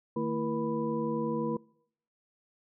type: tone cluster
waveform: sine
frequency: 154.2 / 225.7 / 333.7 / 478.9 / 990 Hz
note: D#3 / A3 / E4 / A#4 / B5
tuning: -15 / +44 / +21 / +47 / +4 cents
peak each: -38 / -32 / -35 / -34 / -38 dBFS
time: 0.16-1.57 s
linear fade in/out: 5 ms
effects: noise-tail reverb RT60 0.7 s tail -25 dB re dry